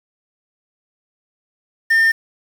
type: tone with quantisation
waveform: triangle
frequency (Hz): 1808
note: A6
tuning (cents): +47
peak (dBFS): -9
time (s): 1.9-2.12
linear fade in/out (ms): 10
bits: 6
effects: none